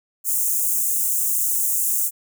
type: high-pass noise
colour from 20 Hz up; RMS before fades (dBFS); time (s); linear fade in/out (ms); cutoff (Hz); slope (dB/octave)
white; -21; 0.24-2.11; 50; 6700; 48
effects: none